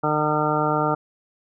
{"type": "harmonic tone", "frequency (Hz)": 151.6, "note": "D#3", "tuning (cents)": -45, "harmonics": [1, 2, 3, 4, 5, 6, 8, 9], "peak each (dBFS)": [-27, -27, -27, -27, -27, -27, -27, -27], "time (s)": [0.03, 0.95], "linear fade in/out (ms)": 10, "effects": []}